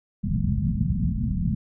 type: low-pass noise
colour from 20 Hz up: white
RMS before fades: -24 dBFS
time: 0.23-1.55 s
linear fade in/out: 10 ms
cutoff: 230 Hz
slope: 96 dB/octave
effects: none

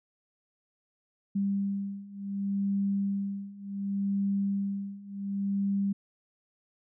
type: beating tone pair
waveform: sine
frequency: 198 / 198.68 Hz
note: G3 / G3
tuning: +18 / +24 cents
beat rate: 0.68 Hz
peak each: -32 / -30 dBFS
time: 1.35-5.93 s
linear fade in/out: 10 ms
effects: none

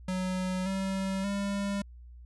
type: tone with pitch steps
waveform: square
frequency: 185 / 192.3 / 199.89 Hz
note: F#3 / G3 / G3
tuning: 0 / -33 / +34 cents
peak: -30 dBFS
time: 0.08-1.82 s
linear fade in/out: 5 ms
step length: 580 ms
effects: added 60 Hz sine -46 dBFS peak until 2.25 s + resampled to 24000 Hz

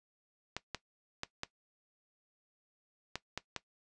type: clicks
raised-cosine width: 0.2 ms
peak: -19 dBFS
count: 7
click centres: 0.566 / 0.747 / 1.234 / 1.434 / 3.156 / 3.376 / 3.563 s
effects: noise-tail reverb RT60 0.1 s tail -17 dB re dry + resampled to 22050 Hz

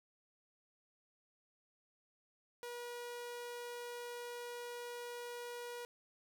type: tone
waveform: sawtooth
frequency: 481.7 Hz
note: B4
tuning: 43 cents flat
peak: -40 dBFS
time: 2.63-5.85 s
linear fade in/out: 0 ms
effects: none

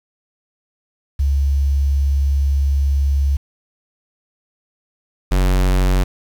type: tone pair in turn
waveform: sine / square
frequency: 69.6 / 46.32 Hz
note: C#2 / F#1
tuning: +8 / +3 cents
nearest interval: perfect fifth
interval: 705 cents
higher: first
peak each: -13 dBFS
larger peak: neither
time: 1.19-3.37 / 5.31-6.04 s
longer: first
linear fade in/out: 10 ms
effects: 7-bit

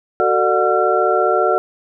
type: tone cluster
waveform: sine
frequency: 373.6 / 448.4 / 599 / 726 / 1361 Hz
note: F#4 / A4 / D5 / F#5 / F6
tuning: +17 / +33 / +34 / -33 / -45 cents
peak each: -19 dBFS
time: 0.2-1.58 s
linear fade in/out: 0 ms
effects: none

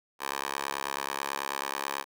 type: tone with high-pass filter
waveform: 10% pulse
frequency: 69.2 Hz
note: C#2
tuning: 2 cents flat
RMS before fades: -34 dBFS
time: 0.19-2.05 s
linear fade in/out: 50 ms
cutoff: 860 Hz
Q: 1.3
effects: none

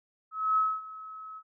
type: tone with ADSR envelope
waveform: sine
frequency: 1287 Hz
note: E6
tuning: 42 cents flat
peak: -21 dBFS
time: 0.31-1.43 s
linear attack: 260 ms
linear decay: 240 ms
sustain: -19 dB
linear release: 60 ms
effects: none

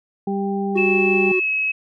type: harmonic tone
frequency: 197.6 Hz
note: G3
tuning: 14 cents sharp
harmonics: 1 / 2 / 4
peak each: -22 / -25 / -28 dBFS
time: 0.27-1.32 s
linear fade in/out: 5 ms
type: tone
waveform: triangle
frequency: 370 Hz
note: F#4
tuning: in tune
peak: -16 dBFS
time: 0.75-1.4 s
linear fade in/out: 10 ms
type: tone with pitch glide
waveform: sine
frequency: 2622 to 2567 Hz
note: E7 to E7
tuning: -10 to -47 cents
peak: -18 dBFS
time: 0.77-1.72 s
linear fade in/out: 10 ms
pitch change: -37 cents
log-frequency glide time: 1.31-1.49 s
effects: none

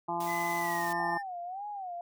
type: harmonic tone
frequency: 171.4 Hz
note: F3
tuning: 32 cents flat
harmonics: 1 / 2 / 4 / 5 / 6 / 7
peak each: -43 / -39 / -37 / -33 / -37 / -44 dBFS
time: 0.08-1.18 s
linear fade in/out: 10 ms
type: noise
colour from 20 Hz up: white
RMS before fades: -44 dBFS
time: 0.2-0.93 s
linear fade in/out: 5 ms
type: tone with pitch glide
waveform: triangle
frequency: 2019 to 1798.7 Hz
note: B6 to A6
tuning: +38 to +38 cents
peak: -33 dBFS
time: 0.26-1.23 s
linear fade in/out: 50 ms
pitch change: -200 cents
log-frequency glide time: 0.58-0.91 s
type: tone with vibrato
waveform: sine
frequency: 760 Hz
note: F#5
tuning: 46 cents sharp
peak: -36 dBFS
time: 0.99-2.01 s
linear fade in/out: 2 ms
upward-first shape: sine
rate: 1.8 Hz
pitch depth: 160 cents each way
effects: none

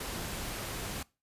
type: noise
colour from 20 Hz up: pink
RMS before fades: -38 dBFS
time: 0-1.03 s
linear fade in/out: 5 ms
effects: noise-tail reverb RT60 0.3 s tail -23 dB re dry + resampled to 32000 Hz

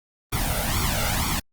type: noise with flanger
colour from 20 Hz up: pink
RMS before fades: -24 dBFS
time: 0.32-1.4 s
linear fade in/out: 10 ms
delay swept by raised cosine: 0.88 to 1.45 ms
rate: 2.1 Hz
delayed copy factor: +0.9
effects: Opus 32 kbps

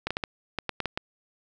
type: clicks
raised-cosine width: 0.3 ms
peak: -12 dBFS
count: 9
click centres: 0.07 / 0.106 / 0.169 / 0.238 / 0.587 / 0.693 / 0.803 / 0.857 / 0.975 s
effects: none

